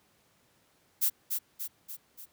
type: noise with echo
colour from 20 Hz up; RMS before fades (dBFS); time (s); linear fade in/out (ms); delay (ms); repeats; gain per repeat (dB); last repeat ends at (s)
violet; -26; 1.01-1.1; 20; 290; 4; -5; 2.26
effects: pink hiss -67 dBFS RMS until 2.32 s + high-pass 100 Hz 12 dB/octave